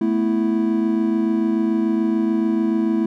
triangle chord, A suspended second, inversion none, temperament equal, 220 / 246.9 / 329.6 Hz, A3 / B3 / E4, 0 / 0 / 0 cents, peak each -18 / -23 / -18 dBFS, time 0.01-3.06 s, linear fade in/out 5 ms, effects none

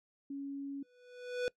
sine tone, 278.4 Hz, C#4, 8 cents sharp, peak -38 dBFS, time 0.3-0.83 s, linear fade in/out 5 ms
square tone with exponential growth, 493.9 Hz, B4, in tune, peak -30 dBFS, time 0.83-1.48 s, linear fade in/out 0 ms, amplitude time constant 140 ms
effects noise-tail reverb RT60 0.1 s tail -22 dB re dry + low-pass 5000 Hz 12 dB/octave

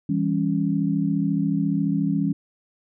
sine chord, C# diminished, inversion first, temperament equal with one note detuned, 164.81 / 199.08 / 277.2 Hz, E3 / G3 / C#4, 0 / +27 / 0 cents, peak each -24 dBFS, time 0.09-2.33 s, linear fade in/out 5 ms, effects none

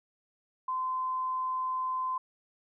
sine tone, 1030 Hz, C6, 28 cents flat, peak -29 dBFS, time 0.68-2.18 s, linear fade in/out 5 ms, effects none

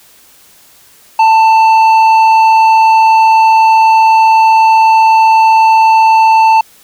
sine tone with tanh clipping, 888 Hz, A5, 16 cents sharp, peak -5 dBFS, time 1.19-6.61 s, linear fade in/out 5 ms, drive 8 dB, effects white hiss -43 dBFS RMS until 6.83 s

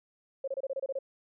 sine tone bursts, 540 Hz, C#5, 45 cents flat, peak -30 dBFS, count 9, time 0.44-0.989 s, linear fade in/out 5 ms, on 37 ms, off 27 ms, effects none

